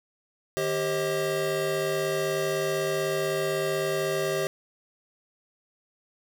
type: tone cluster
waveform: square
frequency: 155.3 / 393.1 / 536 / 632 Hz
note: D#3 / G4 / C5 / D#5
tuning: -3 / +5 / +42 / +27 cents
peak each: -37 / -29 / -32 / -32 dBFS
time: 0.57-4.47 s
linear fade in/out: 0 ms
effects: none